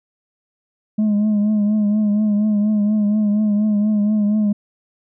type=tone with vibrato; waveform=sine; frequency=209.9 Hz; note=G#3; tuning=19 cents sharp; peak=-11 dBFS; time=0.98-4.53 s; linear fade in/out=10 ms; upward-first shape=triangle; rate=4.2 Hz; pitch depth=55 cents each way; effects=tanh soft clip ceiling -13 dBFS